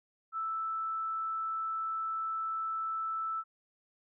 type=tone; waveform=sine; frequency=1318.5 Hz; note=E6; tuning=in tune; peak=-32 dBFS; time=0.32-3.44 s; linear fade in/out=50 ms; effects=none